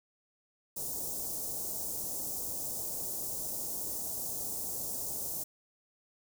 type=band-stop noise; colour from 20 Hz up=white; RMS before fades=-37 dBFS; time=0.76-5.44 s; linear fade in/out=10 ms; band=760 to 6100 Hz; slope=24 dB/octave; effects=none